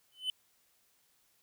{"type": "tone with exponential growth", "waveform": "triangle", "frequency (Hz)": 3026, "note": "F#7", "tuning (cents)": 38, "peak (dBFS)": -26, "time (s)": [0.12, 0.3], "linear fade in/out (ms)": 1, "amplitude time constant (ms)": 37, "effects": ["white hiss -71 dBFS RMS until 1.42 s"]}